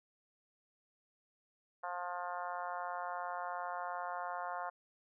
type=harmonic tone; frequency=177.2 Hz; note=F3; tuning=25 cents sharp; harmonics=3 / 4 / 5 / 6 / 7 / 8 / 9 / 10; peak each=-49 / -42 / -45 / -44 / -49 / -47 / -57 / -56 dBFS; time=1.83-4.7 s; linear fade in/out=10 ms; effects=none